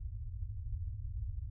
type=low-pass noise; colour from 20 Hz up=white; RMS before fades=-40 dBFS; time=0-1.5 s; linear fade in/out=10 ms; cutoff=110 Hz; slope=96 dB/octave; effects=none